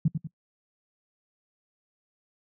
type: tone with echo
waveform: sine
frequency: 157.5 Hz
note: D#3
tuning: 21 cents sharp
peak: -17 dBFS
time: 0.05-0.08 s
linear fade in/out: 5 ms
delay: 96 ms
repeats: 2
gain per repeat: -7 dB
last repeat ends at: 0.272 s
effects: noise-tail reverb RT60 0.1 s tail -23 dB re dry + high-pass 100 Hz 12 dB/octave